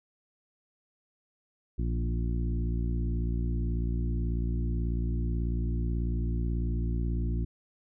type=harmonic tone with a mistuned harmonic; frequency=58.27 Hz; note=A#1; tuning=in tune; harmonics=1 / 2 / 3 / 4 / 5 / 6; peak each=-28 / -34 / -38 / -40 / -42 / -44 dBFS; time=1.78-7.45 s; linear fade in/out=10 ms; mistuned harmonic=3; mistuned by=-19 cents; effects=none